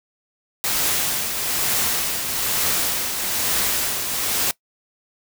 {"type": "noise with tremolo", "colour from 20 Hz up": "white", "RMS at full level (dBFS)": -20, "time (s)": [0.64, 4.51], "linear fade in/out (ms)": 0, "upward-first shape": "triangle", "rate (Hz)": 1.1, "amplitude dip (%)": 50, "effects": ["noise-tail reverb RT60 0.1 s tail -21 dB re dry"]}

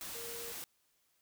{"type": "tone in noise", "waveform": "sine", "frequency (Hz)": 466.2, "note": "A#4", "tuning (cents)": 0, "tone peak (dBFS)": -47, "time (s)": [0.15, 0.52], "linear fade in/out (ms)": 0, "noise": "white", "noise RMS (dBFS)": -44, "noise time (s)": [0.01, 0.64], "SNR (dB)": -6, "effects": ["white hiss -75 dBFS RMS until 1.21 s"]}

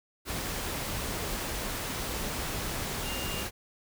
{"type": "tone in noise", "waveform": "sine", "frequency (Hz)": 2812, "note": "F7", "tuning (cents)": 11, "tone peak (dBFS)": -39, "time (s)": [3.02, 3.45], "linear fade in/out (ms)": 50, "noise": "pink", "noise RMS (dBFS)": -34, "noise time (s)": [0.25, 3.51], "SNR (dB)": -8, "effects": []}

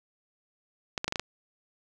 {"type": "clicks", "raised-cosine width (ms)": 0.2, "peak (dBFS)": -12, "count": 6, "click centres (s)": [0.978, 1.044, 1.08, 1.124, 1.158, 1.196], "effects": []}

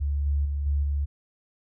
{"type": "tone with level steps", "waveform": "sine", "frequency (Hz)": 71.5, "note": "D2", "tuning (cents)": -46, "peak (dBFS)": [-23, -21, -25, -21, -23], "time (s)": [0, 1.06], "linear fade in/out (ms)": 20, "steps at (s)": [0.26, 0.45, 0.66, 0.83], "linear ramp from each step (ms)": 5, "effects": []}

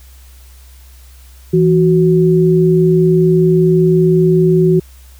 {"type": "tone pair together", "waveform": "sine", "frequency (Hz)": [164.82, 370], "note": ["E3", "F#4"], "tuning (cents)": [0, 0], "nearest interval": "octave + major second", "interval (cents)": 1400, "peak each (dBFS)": -10, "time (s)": [1.53, 4.8], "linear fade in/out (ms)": 10, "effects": ["added 64 Hz sine -37 dBFS peak until 5.19 s", "white hiss -47 dBFS RMS until 5.19 s"]}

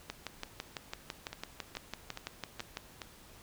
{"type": "two click trains", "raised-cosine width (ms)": 0.2, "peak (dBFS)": [-20, -23], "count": [17, 5], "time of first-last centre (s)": [[0.1, 2.771], [1.33, 3.018]], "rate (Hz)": [5.99, 2.37], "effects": ["pink hiss -56 dBFS RMS until 3.42 s"]}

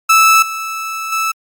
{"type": "tone with level steps", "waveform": "30% pulse", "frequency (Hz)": 1312, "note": "E6", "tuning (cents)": -9, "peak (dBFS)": [-4, -18, -12], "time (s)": [0.09, 1.32], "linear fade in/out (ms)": 10, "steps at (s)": [0.42, 1.12], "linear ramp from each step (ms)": 5, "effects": ["Opus 48 kbps"]}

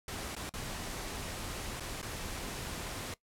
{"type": "noise with dropouts", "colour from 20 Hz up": "pink", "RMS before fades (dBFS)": -40, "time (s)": [0.08, 3.14], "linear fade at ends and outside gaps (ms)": 2, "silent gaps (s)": [[0.352, 0.364], [0.494, 0.538], [1.799, 1.805], [2.016, 2.027]], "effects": ["noise-tail reverb RT60 0.1 s tail -19 dB re dry", "low-pass 12000 Hz 12 dB/octave"]}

